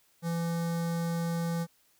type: tone with notch filter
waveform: square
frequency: 168.3 Hz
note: E3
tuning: 36 cents sharp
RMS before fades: -31 dBFS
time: 0.22-1.67 s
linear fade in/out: 50 ms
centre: 2700 Hz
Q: 1.3
effects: white hiss -67 dBFS RMS until 1.99 s

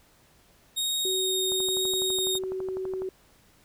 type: tone with vibrato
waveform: sawtooth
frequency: 3729 Hz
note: A#7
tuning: in tune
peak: -23 dBFS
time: 0.76-2.39 s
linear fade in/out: 20 ms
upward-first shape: sine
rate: 1.1 Hz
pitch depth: 9 cents each way
type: tone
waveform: sine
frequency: 376.4 Hz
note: F#4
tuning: 30 cents sharp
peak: -29 dBFS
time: 1.05-3.09 s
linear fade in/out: 2 ms
type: click train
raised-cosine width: 1 ms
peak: -26 dBFS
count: 19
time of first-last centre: 1.52-3.02 s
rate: 12 Hz
effects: pink hiss -60 dBFS RMS until 3.64 s

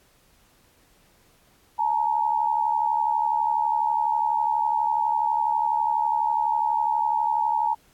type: tone pair together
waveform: sine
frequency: 860.2 / 932.3 Hz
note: A5 / A#5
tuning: -39 / 0 cents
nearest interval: minor second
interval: 139 cents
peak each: -23 dBFS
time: 1.78-7.75 s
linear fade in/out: 20 ms
effects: pink hiss -60 dBFS RMS until 7.93 s + AAC 64 kbps

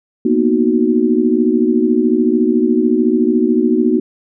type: chord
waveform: sine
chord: B major seventh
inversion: third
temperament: equal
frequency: 233.1 / 246.9 / 311.1 / 370 Hz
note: A#3 / B3 / D#4 / F#4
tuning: 0 / 0 / 0 / 0 cents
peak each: -16 dBFS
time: 0.25-4 s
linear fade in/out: 5 ms
effects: none

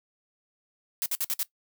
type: noise bursts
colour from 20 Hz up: blue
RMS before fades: -28 dBFS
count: 5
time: 1.02-1.43 s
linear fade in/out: 0 ms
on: 38 ms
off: 55 ms
effects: noise-tail reverb RT60 0.1 s tail -18 dB re dry

